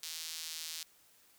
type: tone with high-pass filter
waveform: sawtooth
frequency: 161.2 Hz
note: E3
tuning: 38 cents flat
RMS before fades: -43 dBFS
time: 0.03-0.83 s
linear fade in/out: 2 ms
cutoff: 4300 Hz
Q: 1.3
effects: white hiss -65 dBFS RMS until 1.38 s